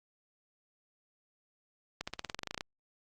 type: accelerating click train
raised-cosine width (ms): 0.2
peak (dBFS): -19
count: 14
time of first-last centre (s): 2.01-2.609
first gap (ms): 65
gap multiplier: 0.94
effects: Opus 48 kbps